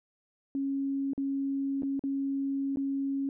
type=tone with dropouts; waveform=sine; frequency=274.6 Hz; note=C#4; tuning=16 cents flat; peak=-28 dBFS; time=0.55-3.29 s; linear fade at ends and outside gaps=1 ms; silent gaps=1.134-1.178 / 1.822-1.832 / 1.994-2.038 / 2.76-2.771 s; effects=none